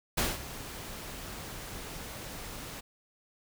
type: noise with ADSR envelope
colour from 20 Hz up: pink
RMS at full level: -27 dBFS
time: 0.17-2.81 s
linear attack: 10 ms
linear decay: 200 ms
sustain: -15 dB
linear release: 15 ms
effects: none